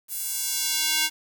square tone with high-pass filter sweep, 311.1 Hz, D#4, in tune, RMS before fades -26 dBFS, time 0.08-1.1 s, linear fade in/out 50 ms, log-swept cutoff 12000 to 2300 Hz, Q 0.84, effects 7-bit

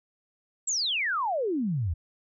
sine exponential sweep, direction down, 7810 to 75 Hz, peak -25 dBFS, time 0.67-1.94 s, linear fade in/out 10 ms, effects none

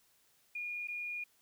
sine tone with dropouts, 2433 Hz, D#7, 39 cents flat, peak -37 dBFS, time 0.55-1.24 s, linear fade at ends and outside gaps 5 ms, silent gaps 0.874-0.883 s, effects white hiss -70 dBFS RMS until 1.41 s

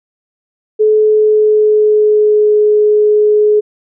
sine tone with pitch glide, 429.5 to 421.9 Hz, A4 to G#4, -42 to +27 cents, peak -6 dBFS, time 0.79-3.61 s, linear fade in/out 20 ms, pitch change -31 cents, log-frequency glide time 0.97-2.52 s, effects none

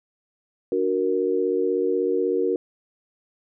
sine chord, D augmented, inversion none, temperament equal, 293.7 / 370 / 466.2 Hz, D4 / F#4 / A#4, 0 / 0 / 0 cents, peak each -28 / -23 / -23 dBFS, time 0.72-2.56 s, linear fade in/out 2 ms, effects none

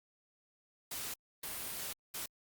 white noise bursts at uneven times, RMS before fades -41 dBFS, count 3, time 0.91-1.14 / 1.43-1.93 / 2.14-2.26 s, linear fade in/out 5 ms, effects Opus 48 kbps

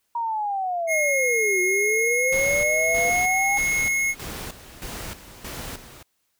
sine linear two-way sweep, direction down then up, 951 to 360.5 to 810 Hz, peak -23 dBFS, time 0.15-3.58 s, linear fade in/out 5 ms, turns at 1.61 s
sine tone with exponential growth, 493.9 Hz, B4, in tune, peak -27 dBFS, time 0.47-3.1 s, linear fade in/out 1 ms, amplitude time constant 570 ms
square tone with pitch glide, 2152 to 2169 Hz, C7 to C#7, +48 to -38 cents, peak -21 dBFS, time 0.87-4.15 s, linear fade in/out 50 ms, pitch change +14 cents, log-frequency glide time 1.73-2.68 s
pink noise with tremolo, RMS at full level -34 dBFS, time 2.32-6.03 s, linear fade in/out 5 ms, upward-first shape square, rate 1.6 Hz, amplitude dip 70%
effects white hiss -72 dBFS RMS until 6.39 s

